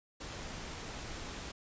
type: noise with amplitude modulation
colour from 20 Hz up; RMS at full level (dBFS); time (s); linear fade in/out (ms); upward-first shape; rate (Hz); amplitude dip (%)
pink; -42; 0.2-1.52; 10; sine; 249; 25
effects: resampled to 16000 Hz